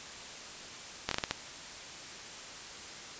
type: slowing click train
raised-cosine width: 0.2 ms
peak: -12 dBFS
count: 6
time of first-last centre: 1.09-1.31 s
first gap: 23 ms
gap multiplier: 1.33
effects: white hiss -45 dBFS RMS until 3.19 s + resampled to 16000 Hz